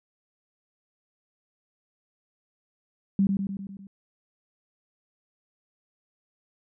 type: tone with echo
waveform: sine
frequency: 196 Hz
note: G3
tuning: in tune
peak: -18 dBFS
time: 3.19-3.27 s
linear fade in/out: 2 ms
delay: 100 ms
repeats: 6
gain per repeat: -4 dB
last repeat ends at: 3.87 s
effects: none